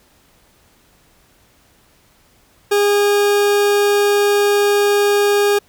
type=tone; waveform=40% pulse; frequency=408.7 Hz; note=G#4; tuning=28 cents flat; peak=-11 dBFS; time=2.71-5.59 s; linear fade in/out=10 ms; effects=pink hiss -54 dBFS RMS until 5.68 s